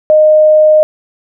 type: tone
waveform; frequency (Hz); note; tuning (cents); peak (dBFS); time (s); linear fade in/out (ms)
sine; 616; D#5; -17; -3; 0.1-0.83; 0
effects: none